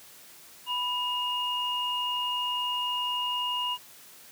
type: tone pair together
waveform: sine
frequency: 988 / 2850 Hz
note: B5 / F7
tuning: 0 / +34 cents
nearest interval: octave + tritone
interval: 1834 cents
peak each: -31 / -29 dBFS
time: 0.66-3.78 s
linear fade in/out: 50 ms
effects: white hiss -51 dBFS RMS until 4.31 s + high-pass 80 Hz 12 dB/octave

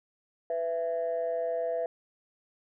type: tone pair together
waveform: sine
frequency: 499 / 666.1 Hz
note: B4 / E5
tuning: +18 / +18 cents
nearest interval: perfect fourth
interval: 500 cents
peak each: -30 / -29 dBFS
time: 0.5-1.86 s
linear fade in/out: 2 ms
effects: tanh soft clip ceiling -23 dBFS

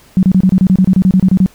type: tone bursts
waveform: sine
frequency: 186.9 Hz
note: F#3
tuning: 18 cents sharp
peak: -5 dBFS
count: 15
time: 0.17-1.461 s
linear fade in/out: 0 ms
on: 59 ms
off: 29 ms
effects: pink hiss -45 dBFS RMS until 1.54 s

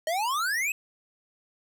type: exponential sweep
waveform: square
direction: up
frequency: 614 to 2637 Hz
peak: -26 dBFS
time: 0.07-0.72 s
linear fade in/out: 2 ms
effects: none

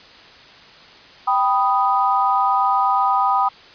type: chord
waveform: sine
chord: G augmented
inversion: none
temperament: equal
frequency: 784 / 987.8 / 1244.5 Hz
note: G5 / B5 / D#6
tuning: 0 / 0 / 0 cents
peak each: -19 dBFS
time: 1.27-3.49 s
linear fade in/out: 10 ms
effects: white hiss -44 dBFS RMS until 3.74 s + resampled to 11025 Hz

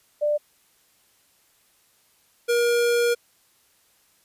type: tone pair in turn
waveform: sine / square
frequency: 593 / 475.3 Hz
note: D5 / A#4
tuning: +17 / +34 cents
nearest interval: major third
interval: 383 cents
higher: first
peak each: -19 dBFS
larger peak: neither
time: 0.21-0.38 / 2.48-3.15 s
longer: second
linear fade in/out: 20 ms
effects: white hiss -62 dBFS RMS until 4.24 s + resampled to 32000 Hz

